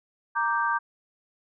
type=chord; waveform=sine; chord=G minor; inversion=first; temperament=equal; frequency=932.3 / 1174.7 / 1568 Hz; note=Bb5 / D6 / G6; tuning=0 / 0 / 0 cents; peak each=-27 dBFS; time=0.35-0.79 s; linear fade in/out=20 ms; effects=none